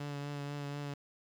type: tone with vibrato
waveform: sawtooth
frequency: 143.7 Hz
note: D3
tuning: 37 cents flat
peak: -34 dBFS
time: 0-0.94 s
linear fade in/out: 5 ms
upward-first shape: triangle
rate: 4.1 Hz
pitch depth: 23 cents each way
effects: low-pass 6000 Hz 12 dB/octave + 10-bit